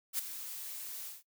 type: noise with ADSR envelope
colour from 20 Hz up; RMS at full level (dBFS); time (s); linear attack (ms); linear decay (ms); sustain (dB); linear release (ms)
blue; -31; 0.13-1.23; 58; 8; -12; 170
effects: noise-tail reverb RT60 0.1 s tail -21 dB re dry

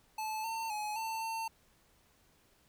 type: tone with pitch steps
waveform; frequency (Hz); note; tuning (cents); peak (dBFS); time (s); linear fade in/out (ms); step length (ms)
square; 869 / 902 / 845 / 894 / 900; A5 / A5 / G#5 / A5 / A5; -22 / +43 / +30 / +27 / +39; -36; 0.18-1.48; 5; 260
effects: pink hiss -68 dBFS RMS until 2.68 s

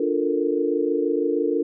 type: chord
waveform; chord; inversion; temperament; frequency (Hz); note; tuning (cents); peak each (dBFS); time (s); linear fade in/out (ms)
sine; Bb major seventh; first; equal; 293.7 / 349.2 / 440 / 466.2; D4 / F4 / A4 / Bb4; 0 / 0 / 0 / 0; -25; 0-1.63; 5
effects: none

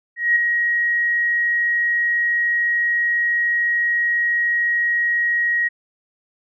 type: tone with ADSR envelope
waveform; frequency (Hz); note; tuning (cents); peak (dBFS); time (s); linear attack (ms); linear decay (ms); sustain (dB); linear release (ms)
sine; 1893; A#6; +26; -11; 0.16-5.69; 200; 5; -5; 19
effects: none

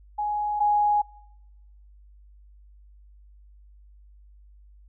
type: tone pair in turn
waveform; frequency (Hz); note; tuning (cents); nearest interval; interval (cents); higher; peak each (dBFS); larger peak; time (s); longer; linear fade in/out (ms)
sine; 835 / 831; G#5 / G#5; +9 / +1; unison; 8; first; -24 / -18; second; 0.18-0.6 / 0.6-1.02; neither; 10
effects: noise-tail reverb RT60 1.0 s tail -26 dB re dry + added 50 Hz sine -49 dBFS peak until 4.88 s

